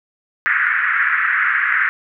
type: band-pass noise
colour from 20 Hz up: pink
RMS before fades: -17 dBFS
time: 0.46-1.89 s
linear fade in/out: 0 ms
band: 1400 to 2000 Hz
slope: 48 dB/octave
effects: none